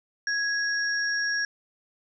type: tone pair together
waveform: sine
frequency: 1661.2 / 5588 Hz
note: G#6 / F8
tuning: 0 / 0 cents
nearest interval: octave + major sixth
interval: 2100 cents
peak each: -25 / -31 dBFS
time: 0.27-1.45 s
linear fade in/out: 2 ms
effects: none